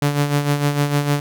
sawtooth tone with tremolo, 144.6 Hz, D3, 27 cents flat, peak -10 dBFS, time 0.02-1.2 s, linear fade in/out 2 ms, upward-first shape sine, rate 6.6 Hz, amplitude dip 60%, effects none

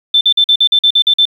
sine tone bursts, 3542 Hz, A7, 11 cents sharp, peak -6 dBFS, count 10, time 0.14-1.254 s, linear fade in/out 5 ms, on 70 ms, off 46 ms, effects 7-bit

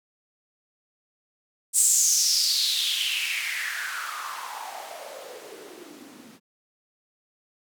blue noise with band-pass filter sweep, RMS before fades -27 dBFS, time 1.73-6.4 s, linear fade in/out 50 ms, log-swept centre 8400 to 210 Hz, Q 5.5, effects none

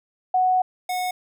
sine / square tone pair in turn, 740 / 731.1 Hz, F#5 / F#5, 0 / -21 cents, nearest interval unison, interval 21 cents, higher first, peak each -16 / -24 dBFS, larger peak first, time 0.34-0.62 / 0.89-1.11 s, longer first, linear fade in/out 5 ms, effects none

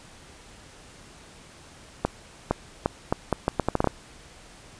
accelerating click train, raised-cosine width 1 ms, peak -7 dBFS, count 12, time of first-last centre 2.05-3.873 s, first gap 460 ms, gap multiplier 0.76, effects pink hiss -49 dBFS RMS until 4.79 s + resampled to 22050 Hz

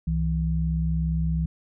sine tone pair together, 65.41 / 162.46 Hz, C2 / E3, 0 / -25 cents, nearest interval octave + major third, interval 1575 cents, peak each -25 / -24 dBFS, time 0.07-1.46 s, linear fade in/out 5 ms, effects none

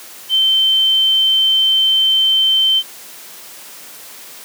sine tone, 3100 Hz, G7, 20 cents flat, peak -10 dBFS, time 0.29-2.83 s, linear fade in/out 50 ms, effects white hiss -36 dBFS RMS until 4.44 s + high-pass 200 Hz 12 dB/octave

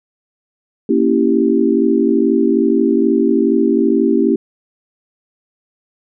sine chord, A# diminished seventh, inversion none, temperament equal, 233.1 / 277.2 / 329.6 / 392 Hz, A#3 / C#4 / E4 / G4, 0 / 0 / 0 / 0 cents, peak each -16 dBFS, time 0.89-4.36 s, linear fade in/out 5 ms, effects none

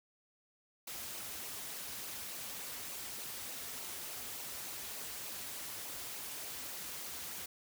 white noise with flanger, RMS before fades -44 dBFS, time 0.87-7.46 s, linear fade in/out 5 ms, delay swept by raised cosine 0.55 to 6.45 ms, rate 3.4 Hz, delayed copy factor -0.5, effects none

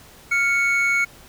triangle tone pair together, 1398.6 / 2217 Hz, F6 / C#7, +2 / 0 cents, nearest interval minor sixth, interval 798 cents, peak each -22 / -16 dBFS, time 0.31-1.05 s, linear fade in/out 10 ms, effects pink hiss -47 dBFS RMS until 1.28 s

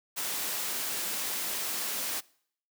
white noise, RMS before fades -33 dBFS, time 0.16-2.21 s, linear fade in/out 20 ms, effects noise-tail reverb RT60 0.6 s tail -23 dB re dry + high-pass 200 Hz 12 dB/octave

